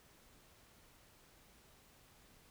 silence, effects pink hiss -65 dBFS RMS until 2.5 s

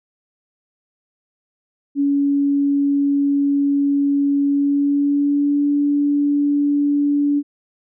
sine tone with pitch glide, 282.3 to 288.1 Hz, C#4 to D4, +32 to -33 cents, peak -14 dBFS, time 1.95-7.43 s, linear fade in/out 50 ms, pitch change +35 cents, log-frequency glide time 4.46-5.67 s, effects none

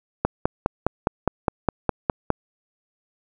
click train, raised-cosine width 1 ms, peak -4 dBFS, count 11, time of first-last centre 0.25-2.303 s, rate 4.87 Hz, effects none

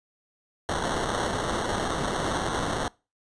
white noise with sample-and-hold, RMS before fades -28 dBFS, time 0.69-2.88 s, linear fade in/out 0 ms, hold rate 2450 Hz, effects noise-tail reverb RT60 0.3 s tail -24 dB re dry + resampled to 22050 Hz

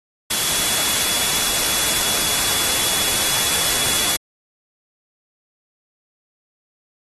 sine tone in noise, 3388 Hz, G#7, 34 cents sharp, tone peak -27 dBFS, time 0.3-4.17 s, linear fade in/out 10 ms, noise white, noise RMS -19 dBFS, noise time 0.3-4.17 s, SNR -11 dB, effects AAC 32 kbps

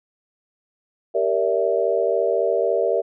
sine chord, E half-diminished seventh, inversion first, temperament equal with one note detuned, 392 / 466.2 / 575.6 / 659.3 Hz, G4 / Bb4 / D5 / E5, 0 / 0 / -35 / 0 cents, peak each -24 / -22 / -23 / -23 dBFS, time 1.14-3.02 s, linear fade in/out 20 ms, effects none

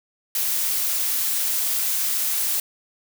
blue noise, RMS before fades -23 dBFS, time 0.35-2.6 s, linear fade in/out 2 ms, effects none

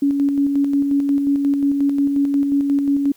sine tone with tremolo, 281.2 Hz, C#4, 25 cents sharp, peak -13 dBFS, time 0.02-3.12 s, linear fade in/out 5 ms, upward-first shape square, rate 5.6 Hz, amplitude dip 35%, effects white hiss -54 dBFS RMS until 3.16 s

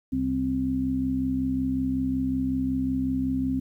harmonic tone, 65.41 Hz, C2, in tune, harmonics 1 / 2 / 3 / 4, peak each -34 / -35 / -35 / -24 dBFS, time 0.12-3.6 s, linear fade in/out 10 ms, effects 10-bit

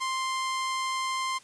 sawtooth tone, 1048 Hz, C6, 2 cents sharp, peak -24 dBFS, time 0-1.39 s, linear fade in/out 20 ms, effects white hiss -55 dBFS RMS until 1.43 s + resampled to 22050 Hz

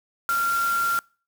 sine tone in noise, 1380 Hz, F6, 21 cents flat, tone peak -20 dBFS, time 0.29-0.99 s, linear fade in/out 0 ms, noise white, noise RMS -34 dBFS, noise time 0.29-0.99 s, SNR +11 dB, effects noise-tail reverb RT60 0.4 s tail -26 dB re dry

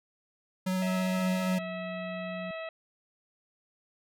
square tone with vibrato, 186 Hz, F#3, 9 cents sharp, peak -28 dBFS, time 0.66-1.59 s, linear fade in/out 10 ms, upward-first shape square, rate 15 Hz, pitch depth 9 cents each way
harmonic tone, 649 Hz, E5, 27 cents flat, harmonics 1 / 2 / 3 / 4 / 5 / 6, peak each -37 / -45 / -45 / -45 / -53 / -54 dBFS, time 0.82-2.69 s, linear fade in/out 2 ms
sine tone, 182 Hz, F#3, 28 cents flat, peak -38 dBFS, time 1.19-2.51 s, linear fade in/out 2 ms
effects none

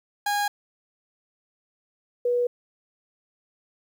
30% pulse / sine tone pair in turn, 820 / 486.6 Hz, G#5 / B4, -22 / -26 cents, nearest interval major sixth, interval 904 cents, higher first, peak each -20 dBFS, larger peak neither, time 0.26-0.48 / 2.25-2.47 s, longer neither, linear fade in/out 5 ms, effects 10-bit

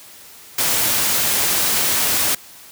white noise, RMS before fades -18 dBFS, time 0.58-2.35 s, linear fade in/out 5 ms, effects white hiss -42 dBFS RMS until 2.71 s + high-pass 60 Hz 12 dB/octave

